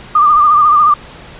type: tone with vibrato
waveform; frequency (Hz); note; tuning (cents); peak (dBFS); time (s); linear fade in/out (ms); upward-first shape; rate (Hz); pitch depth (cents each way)
sine; 1200; D6; +37; -5; 0.15-0.94; 5; triangle; 14; 69
effects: pink hiss -34 dBFS RMS until 1.39 s + resampled to 8000 Hz